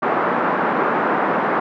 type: band-pass noise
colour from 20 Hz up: white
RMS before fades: -19 dBFS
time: 0.02-1.6 s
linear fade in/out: 10 ms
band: 190 to 1400 Hz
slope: 24 dB/octave
effects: none